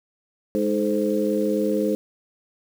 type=harmonic tone with a mistuned harmonic; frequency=103.9 Hz; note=G#2; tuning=1 cent sharp; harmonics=2 / 3 / 4 / 5; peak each=-25 / -25 / -25 / -25 dBFS; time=0.55-1.95 s; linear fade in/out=0 ms; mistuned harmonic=4; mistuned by=+52 cents; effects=7-bit